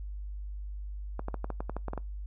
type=clicks; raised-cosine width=1 ms; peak=-21 dBFS; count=11; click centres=1.194 / 1.284 / 1.343 / 1.444 / 1.503 / 1.605 / 1.696 / 1.766 / 1.883 / 1.934 / 1.977 s; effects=noise-tail reverb RT60 0.2 s tail -24 dB re dry + added 50 Hz sine -36 dBFS peak until 2.26 s